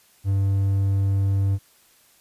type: tone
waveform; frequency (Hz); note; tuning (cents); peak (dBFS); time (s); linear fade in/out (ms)
triangle; 98; G2; 0; -16; 0.24-1.59; 50
effects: white hiss -57 dBFS RMS until 2.2 s + resampled to 32000 Hz